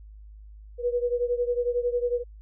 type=beating tone pair; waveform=sine; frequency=482.2 / 493.2 Hz; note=B4 / B4; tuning=-41 / -2 cents; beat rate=11 Hz; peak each=-25 / -28 dBFS; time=0.78-2.24 s; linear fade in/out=50 ms; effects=added 52 Hz sine -43 dBFS peak until 2.41 s